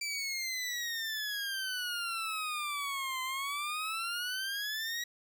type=exponential two-way sweep; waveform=20% pulse; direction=down then up; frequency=2341 to 1028 to 1919 Hz; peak=-29 dBFS; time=0.01-5.04 s; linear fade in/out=5 ms; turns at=3.22 s; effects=none